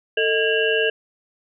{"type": "tone cluster", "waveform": "sine", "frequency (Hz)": [445.4, 625, 1633, 2742, 2933], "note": ["A4", "D#5", "G#6", "F7", "F#7"], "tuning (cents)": [21, 8, -30, -32, -16], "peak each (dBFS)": [-20, -27, -23, -25, -26], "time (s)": [0.17, 0.9], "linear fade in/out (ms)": 5, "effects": []}